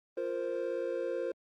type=chord; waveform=triangle; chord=F suspended fourth; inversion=none; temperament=just; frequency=349.2 / 465.6 / 523.8 Hz; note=F4 / Bb4 / C5; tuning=0 / -2 / +2 cents; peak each=-36 / -35 / -33 dBFS; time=0.17-1.32 s; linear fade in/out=5 ms; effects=Opus 32 kbps